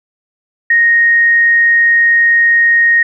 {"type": "tone", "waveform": "sine", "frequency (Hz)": 1864.7, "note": "A#6", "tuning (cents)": 0, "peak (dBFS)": -6, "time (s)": [0.7, 3.03], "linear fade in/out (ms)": 5, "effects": []}